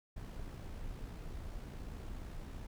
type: noise with amplitude modulation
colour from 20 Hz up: brown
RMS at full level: -43 dBFS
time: 0.16-2.67 s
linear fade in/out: 10 ms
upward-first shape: sine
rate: 60.4 Hz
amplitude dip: 35%
effects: none